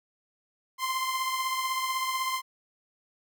sawtooth beating tone pair, 1040 / 1056 Hz, C6 / C6, -11 / +16 cents, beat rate 16 Hz, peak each -25 / -31 dBFS, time 0.78-2.42 s, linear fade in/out 50 ms, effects none

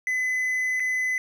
triangle tone with dropouts, 2017 Hz, B6, 36 cents sharp, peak -21 dBFS, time 0.07-1.18 s, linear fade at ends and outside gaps 1 ms, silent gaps 0.798-0.802 s, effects none

